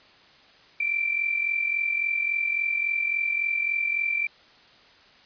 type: tone with amplitude modulation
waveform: sine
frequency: 2349 Hz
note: D7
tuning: in tune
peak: -20 dBFS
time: 0.8-4.27 s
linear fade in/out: 5 ms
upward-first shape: sine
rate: 43.6 Hz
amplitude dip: 65%
effects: white hiss -54 dBFS RMS until 5.25 s + resampled to 11025 Hz